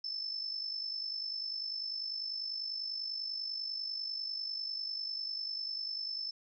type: tone with amplitude modulation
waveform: sine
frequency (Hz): 5274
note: E8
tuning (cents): 0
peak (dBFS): -33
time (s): 0.04-6.31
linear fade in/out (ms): 5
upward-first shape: sine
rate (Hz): 50.1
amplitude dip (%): 60
effects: none